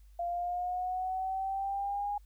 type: exponential sweep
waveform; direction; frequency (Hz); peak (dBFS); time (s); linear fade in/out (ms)
sine; up; 690 to 823; -31; 0.19-2.18; 5
effects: added 50 Hz sine -53 dBFS peak until 2.25 s + white hiss -73 dBFS RMS until 2.25 s